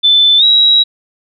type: tone with pitch glide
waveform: sine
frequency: 3520 to 3861 Hz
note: A7 to B7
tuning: 0 to -40 cents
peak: -5 dBFS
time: 0.03-0.84 s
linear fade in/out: 20 ms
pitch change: +160 cents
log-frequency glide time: 0.38-0.44 s
effects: none